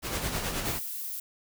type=noise with tremolo; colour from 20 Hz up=pink; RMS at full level=-30 dBFS; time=0.02-0.8 s; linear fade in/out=50 ms; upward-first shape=sine; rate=9.4 Hz; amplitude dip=45%
type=noise; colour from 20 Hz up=violet; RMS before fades=-36 dBFS; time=0.65-1.2 s; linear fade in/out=5 ms
effects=none